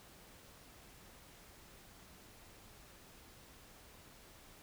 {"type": "silence", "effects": ["pink hiss -59 dBFS RMS until 4.62 s"]}